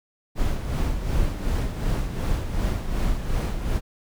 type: noise with tremolo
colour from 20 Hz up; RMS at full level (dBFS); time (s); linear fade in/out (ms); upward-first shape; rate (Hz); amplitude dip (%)
brown; -22; 0.35-3.81; 50; sine; 2.7; 55
effects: none